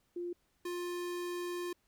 sine / square tone pair in turn, 350 / 352.4 Hz, F4 / F4, +4 / +16 cents, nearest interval unison, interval 12 cents, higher second, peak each -36 / -37 dBFS, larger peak first, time 0.16-0.33 / 0.65-1.73 s, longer second, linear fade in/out 5 ms, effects pink hiss -75 dBFS RMS until 1.87 s

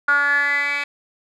10% pulse tone with band-pass filter sweep, 286 Hz, D4, 46 cents flat, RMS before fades -19 dBFS, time 0.08-0.84 s, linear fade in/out 5 ms, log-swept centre 1400 to 2500 Hz, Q 8.5, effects none

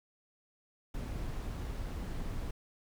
brown noise, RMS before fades -38 dBFS, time 0.94-2.51 s, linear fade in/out 5 ms, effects none

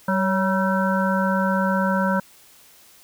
harmonic tone with a mistuned harmonic, 192.3 Hz, G3, 33 cents flat, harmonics 1 / 3 / 5 / 7 / 8, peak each -21 / -25 / -25 / -29 / -27 dBFS, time 0.08-2.2 s, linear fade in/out 5 ms, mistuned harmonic 3, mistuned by -57 cents, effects white hiss -51 dBFS RMS until 3.03 s

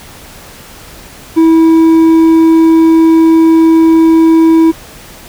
triangle tone with hard clipping, 325.3 Hz, E4, 23 cents flat, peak -4 dBFS, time 1.36-4.72 s, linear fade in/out 20 ms, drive 7 dB, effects pink hiss -33 dBFS RMS until 5.28 s

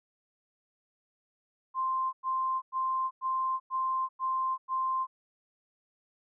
sine tone bursts, 1046.5 Hz, C6, in tune, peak -27 dBFS, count 7, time 1.74-5.07 s, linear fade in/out 50 ms, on 390 ms, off 100 ms, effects none

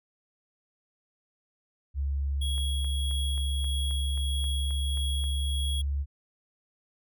sine tone with pitch glide, 69.5 to 70.19 Hz, C#2 to C#2, +5 to +22 cents, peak -26 dBFS, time 1.94-6.06 s, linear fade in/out 50 ms, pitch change +17 cents, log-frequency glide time 4.27-5.81 s
square tone with tremolo, 3322 Hz, G#7, in tune, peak -33 dBFS, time 2.41-5.82 s, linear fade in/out 10 ms, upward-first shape sine, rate 1.6 Hz, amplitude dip 25%
click train, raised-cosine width 0.5 ms, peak -34 dBFS, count 11, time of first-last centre 2.58-5.24 s, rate 3.76 Hz
effects none

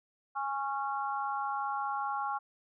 harmonic tone, 275.2 Hz, C#4, 12 cents flat, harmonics 3 / 4 / 5, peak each -34 / -36 / -38 dBFS, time 0.35-2.39 s, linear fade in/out 20 ms, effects none

